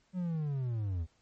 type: linear sweep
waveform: triangle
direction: down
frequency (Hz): 186.8 to 76.8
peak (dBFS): -29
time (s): 0.13-1.07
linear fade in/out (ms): 50
effects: pink hiss -71 dBFS RMS until 1.21 s + MP3 32 kbps